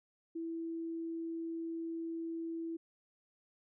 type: tone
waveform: sine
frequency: 330 Hz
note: E4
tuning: 2 cents sharp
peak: -37 dBFS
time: 0.35-2.77 s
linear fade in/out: 10 ms
effects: none